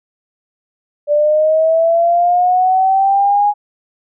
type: linear sweep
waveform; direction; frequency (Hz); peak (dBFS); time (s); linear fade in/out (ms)
sine; up; 584 to 830.6; -9; 1.07-3.54; 50
effects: none